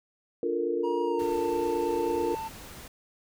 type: chord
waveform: sine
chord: Bb major seventh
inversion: first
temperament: just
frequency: 291.4 / 349.6 / 437 / 466.2 Hz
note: D4 / F4 / A4 / Bb4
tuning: -13 / +2 / -12 / 0 cents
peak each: -35 / -30 / -34 / -29 dBFS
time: 0.43-2.35 s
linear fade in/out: 2 ms
type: tone with pitch glide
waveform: triangle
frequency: 950 to 891.5 Hz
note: A#5 to A5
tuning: +33 to +22 cents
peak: -31 dBFS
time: 0.83-2.49 s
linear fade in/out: 20 ms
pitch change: -111 cents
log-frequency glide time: 1.04-1.36 s
type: noise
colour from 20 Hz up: pink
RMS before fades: -45 dBFS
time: 1.19-2.88 s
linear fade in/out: 5 ms
effects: none